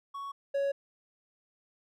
triangle tone pair in turn, 1114 / 557 Hz, C#6 / C#5, +8 / +8 cents, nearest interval octave, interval 1200 cents, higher first, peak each -35 / -25 dBFS, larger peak second, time 0.14-0.32 / 0.54-0.72 s, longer neither, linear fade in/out 10 ms, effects none

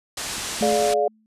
white low-pass noise, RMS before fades -30 dBFS, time 0.17-0.94 s, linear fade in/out 5 ms, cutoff 9100 Hz, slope 24 dB/octave
clicks, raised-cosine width 3 ms, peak -29 dBFS, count 2, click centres 0.382 / 0.726 s
sine tone with exponential decay, 217.8 Hz, A3, 17 cents flat, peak -21 dBFS, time 0.61-1.26 s, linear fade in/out 0 ms, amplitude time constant 140 ms
sine chord, D diminished, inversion second, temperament just, 422.9 / 587.3 / 704.8 Hz, Ab4 / D5 / F5, +31 / 0 / +16 cents, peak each -22 dBFS, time 0.62-1.08 s, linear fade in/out 5 ms
effects resampled to 32000 Hz

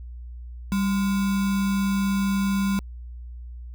sine tone with sample-and-hold, 196 Hz, G3, in tune, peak -20 dBFS, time 0.72-2.79 s, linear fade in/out 0 ms, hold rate 1225 Hz, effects added 60 Hz sine -35 dBFS peak until 3.74 s

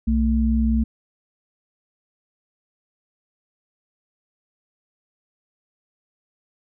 sine tone pair together, 62.8 / 223.8 Hz, B1 / A3, +30 / +30 cents, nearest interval octave + minor seventh, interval 2200 cents, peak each -19 dBFS, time 0.07-0.84 s, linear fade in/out 10 ms, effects none

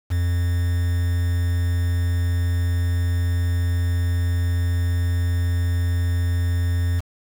triangle tone with quantisation, 87.31 Hz, F2, in tune, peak -16 dBFS, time 0.1-7.01 s, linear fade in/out 20 ms, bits 6, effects none

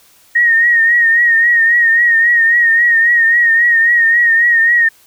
sine tone with vibrato, 1864.7 Hz, A#6, in tune, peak -7 dBFS, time 0.35-4.89 s, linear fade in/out 10 ms, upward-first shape triangle, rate 3.7 Hz, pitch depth 62 cents each way, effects white hiss -48 dBFS RMS until 5.06 s

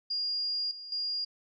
sine tone with level steps, 4831 Hz, D8, 48 cents sharp, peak -29 / -41 / -30 dBFS, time 0.1-1.25 s, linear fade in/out 10 ms, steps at 0.71 / 0.92 s, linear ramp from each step 2 ms, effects none

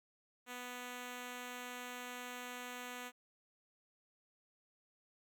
5% pulse tone, 247.2 Hz, B3, 2 cents sharp, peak -33 dBFS, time 0.46-3.12 s, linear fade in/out 50 ms, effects none

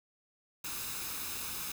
white noise with comb filter, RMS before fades -39 dBFS, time 0.64-1.72 s, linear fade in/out 5 ms, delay 0.78 ms, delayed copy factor +0.5, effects none

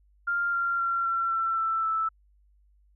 sine tone with pitch steps, 1396.9 / 1383.3 / 1369.7 / 1356.3 / 1343.1 / 1330 / 1317 Hz, F6 / F6 / F6 / E6 / E6 / E6 / E6, 0 / -17 / -34 / +49 / +32 / +15 / -2 cents, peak -24 dBFS, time 0.27-2.09 s, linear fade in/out 10 ms, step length 260 ms, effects added 50 Hz sine -59 dBFS peak until 2.95 s

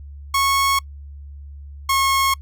sawtooth tone pair in turn, 1100 / 1087.4 Hz, C#6 / C#6, -14 / -34 cents, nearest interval unison, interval 20 cents, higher first, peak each -12 dBFS, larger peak neither, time 0.34-0.79 / 1.89-2.34 s, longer neither, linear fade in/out 5 ms, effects noise-tail reverb RT60 0.1 s tail -26 dB re dry + added 71 Hz sine -34 dBFS peak until 2.41 s

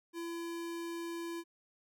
square tone, 337.5 Hz, E4, 41 cents sharp, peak -39 dBFS, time 0.13-1.44 s, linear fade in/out 50 ms, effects none

